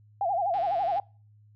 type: tone with vibrato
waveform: sine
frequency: 740 Hz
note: F#5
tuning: in tune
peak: -24 dBFS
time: 0.21-1 s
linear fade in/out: 2 ms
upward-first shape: sine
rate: 12 Hz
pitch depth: 180 cents each way
type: click train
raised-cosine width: 0.3 ms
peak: -32 dBFS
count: 69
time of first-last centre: 0.54-0.984 s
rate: 153 Hz
effects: noise-tail reverb RT60 0.4 s tail -26 dB re dry + added 105 Hz sine -54 dBFS peak until 1.55 s